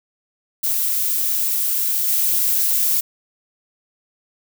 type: noise with level steps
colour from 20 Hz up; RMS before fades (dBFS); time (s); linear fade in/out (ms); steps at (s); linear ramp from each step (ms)
violet; -20 / -18; 0.63-3.01; 10; 2.08; 5
effects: none